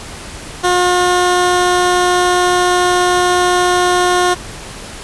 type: tone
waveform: 15% pulse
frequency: 358.6 Hz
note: F4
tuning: 46 cents sharp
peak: -4 dBFS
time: 0.63-4.35 s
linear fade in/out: 20 ms
effects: pink hiss -30 dBFS RMS until 5.03 s + resampled to 24000 Hz